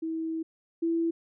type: tone pair in turn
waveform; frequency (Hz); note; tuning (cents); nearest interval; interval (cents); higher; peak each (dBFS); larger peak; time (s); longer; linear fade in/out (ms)
sine; 323.5 / 332.2; E4 / E4; -32 / +13; unison; 45; second; -29 / -24; second; 0.02-0.43 / 0.82-1.11; first; 10
effects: none